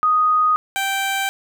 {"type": "tone pair in turn", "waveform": ["sine", "15% pulse"], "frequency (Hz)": [1244.5, 781.3], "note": ["D#6", "G5"], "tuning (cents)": [0, -6], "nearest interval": "minor sixth", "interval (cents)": 806, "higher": "first", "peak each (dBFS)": -13, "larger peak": "neither", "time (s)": [[0.03, 0.56], [0.76, 1.29]], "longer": "neither", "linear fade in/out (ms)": 0, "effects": []}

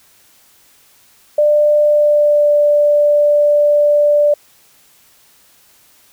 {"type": "tone with pitch glide", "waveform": "sine", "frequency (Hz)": [595, 588.2], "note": ["D5", "D5"], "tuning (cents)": [22, 3], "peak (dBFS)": -8, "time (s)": [1.38, 4.34], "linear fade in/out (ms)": 5, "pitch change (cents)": -19, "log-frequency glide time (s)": [1.82, 2.51], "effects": ["white hiss -50 dBFS RMS until 6.12 s"]}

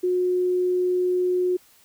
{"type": "tone", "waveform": "sine", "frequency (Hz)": 362.4, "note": "F#4", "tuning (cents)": -36, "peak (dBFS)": -19, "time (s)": [0.03, 1.57], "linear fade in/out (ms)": 10, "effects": ["white hiss -56 dBFS RMS until 1.84 s"]}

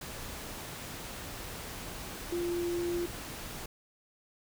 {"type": "tone in noise", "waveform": "sine", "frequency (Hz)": 347, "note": "F4", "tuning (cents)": -11, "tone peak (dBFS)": -30, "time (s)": [2.32, 3.06], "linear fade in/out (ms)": 5, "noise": "pink", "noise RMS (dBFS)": -42, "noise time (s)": [0.01, 3.66], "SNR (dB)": 9, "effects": []}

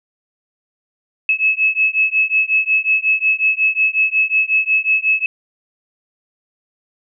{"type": "beating tone pair", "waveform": "sine", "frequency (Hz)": [2586, 2591.5], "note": ["E7", "E7"], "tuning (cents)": [-34, -30], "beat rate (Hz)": 5.5, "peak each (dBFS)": -16, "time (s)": [1.29, 5.26], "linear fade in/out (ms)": 2, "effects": []}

